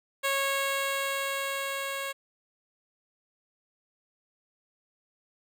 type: tone with level ramp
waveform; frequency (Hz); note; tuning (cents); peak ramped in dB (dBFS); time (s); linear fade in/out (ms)
10% pulse; 549; C#5; -17; -17 to -24; 0.23-2.13; 20
effects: none